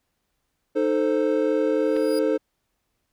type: chord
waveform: triangle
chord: A diminished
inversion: second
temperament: equal with one note detuned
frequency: 307.6 / 440 / 523.3 Hz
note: Eb4 / A4 / C5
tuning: -20 / 0 / 0 cents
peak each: -22 / -21 / -22 dBFS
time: 0.75-2.38 s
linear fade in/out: 20 ms
type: tone with exponential growth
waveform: sawtooth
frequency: 4879 Hz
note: D#8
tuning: 35 cents flat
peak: -30 dBFS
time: 1.68-2.19 s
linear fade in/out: 2 ms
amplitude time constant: 110 ms
type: clicks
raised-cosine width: 0.3 ms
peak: -23 dBFS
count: 2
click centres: 1.963 / 1.967 s
effects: pink hiss -75 dBFS RMS until 3.12 s